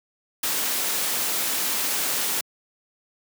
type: noise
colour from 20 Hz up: white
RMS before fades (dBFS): -25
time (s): 0.43-2.41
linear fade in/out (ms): 5
effects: high-pass 200 Hz 12 dB/octave